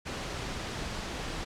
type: noise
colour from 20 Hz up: pink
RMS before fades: -36 dBFS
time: 0.05-1.45 s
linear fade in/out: 20 ms
effects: low-pass 6000 Hz 12 dB/octave